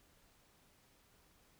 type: silence
effects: pink hiss -69 dBFS RMS until 1.59 s